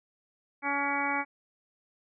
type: harmonic tone with a mistuned harmonic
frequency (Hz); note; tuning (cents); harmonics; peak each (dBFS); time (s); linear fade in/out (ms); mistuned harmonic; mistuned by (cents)
282.6; C#4; +34; 1 / 2 / 3 / 4 / 5 / 6 / 7 / 8; -36 / -41 / -32 / -36 / -36 / -39 / -36 / -33; 0.62-1.25; 50; 6; -20
effects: none